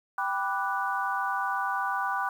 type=chord; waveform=sine; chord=G major seventh; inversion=none; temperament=equal; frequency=784 / 987.8 / 1174.7 / 1480 Hz; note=G5 / B5 / D6 / F#6; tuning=0 / 0 / 0 / 0 cents; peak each=-32 dBFS; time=0.18-2.29 s; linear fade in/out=2 ms; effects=9-bit